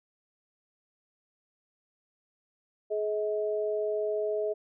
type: tone pair together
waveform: sine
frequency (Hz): 423.1 / 637.2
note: G#4 / D#5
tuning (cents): +32 / +41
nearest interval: perfect fifth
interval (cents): 709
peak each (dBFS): -29 / -31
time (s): 2.9-4.54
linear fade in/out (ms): 20
effects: none